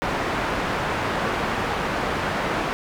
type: low-pass noise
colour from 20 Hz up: white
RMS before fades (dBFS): -25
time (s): 0.02-2.73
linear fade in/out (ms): 0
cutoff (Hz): 1400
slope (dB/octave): 12
effects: none